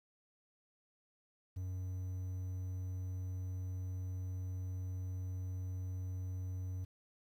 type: tone with quantisation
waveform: triangle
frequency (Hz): 92.5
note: F#2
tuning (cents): 0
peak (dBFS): -36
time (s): 1.56-6.85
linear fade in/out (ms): 10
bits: 11
effects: none